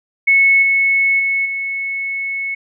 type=tone with level steps; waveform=sine; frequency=2200 Hz; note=C#7; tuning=14 cents flat; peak=-8 / -11 / -14 / -19 dBFS; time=0.27-2.55 s; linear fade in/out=10 ms; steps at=0.62 / 1.19 / 1.45 s; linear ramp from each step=10 ms; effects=none